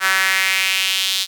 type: tone with high-pass filter sweep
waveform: sawtooth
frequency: 190.2 Hz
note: F#3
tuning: 48 cents sharp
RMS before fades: -18 dBFS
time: 0-1.27 s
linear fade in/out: 50 ms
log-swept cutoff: 1500 to 3800 Hz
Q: 2.8
effects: none